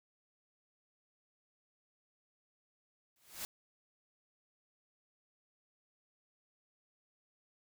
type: noise with exponential growth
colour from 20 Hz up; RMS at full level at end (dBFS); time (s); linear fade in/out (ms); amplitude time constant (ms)
white; -38; 3.16-3.45; 1; 62
effects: none